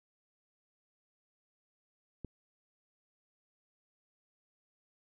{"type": "click", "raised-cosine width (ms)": 3, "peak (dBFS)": -28, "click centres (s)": 2.247, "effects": []}